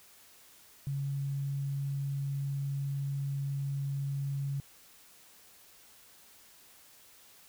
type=tone; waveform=sine; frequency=139 Hz; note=C#3; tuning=5 cents sharp; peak=-31 dBFS; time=0.87-4.6 s; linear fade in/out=0 ms; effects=white hiss -58 dBFS RMS until 7.48 s